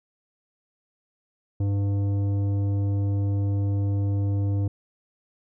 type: tone with tanh clipping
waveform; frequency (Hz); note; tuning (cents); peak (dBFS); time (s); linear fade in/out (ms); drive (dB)
triangle; 100; G2; +35; -23; 1.6-4.68; 5; 15
effects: none